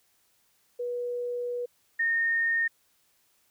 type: tone pair in turn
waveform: sine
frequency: 486.4 / 1836.4 Hz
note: B4 / A#6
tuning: -26 / -26 cents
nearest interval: octave + major seventh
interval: 2300 cents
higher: second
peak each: -29 / -23 dBFS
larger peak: second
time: 0.79-1.66 / 1.99-2.68 s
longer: first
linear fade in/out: 10 ms
effects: white hiss -68 dBFS RMS until 3.5 s